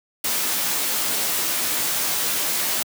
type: noise with comb filter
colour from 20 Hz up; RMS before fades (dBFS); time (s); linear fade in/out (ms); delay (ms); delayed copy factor
white; -23; 0.24-2.83; 5; 15; -0.65
effects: high-pass 150 Hz 12 dB/octave